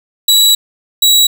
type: tone pair in turn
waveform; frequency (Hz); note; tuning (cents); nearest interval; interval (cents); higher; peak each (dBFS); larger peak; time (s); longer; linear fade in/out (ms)
sawtooth; 3908 / 3887; B7 / B7; -19 / -28; unison; 9; first; -3; neither; 0.28-0.55 / 1.02-1.27; first; 5
effects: none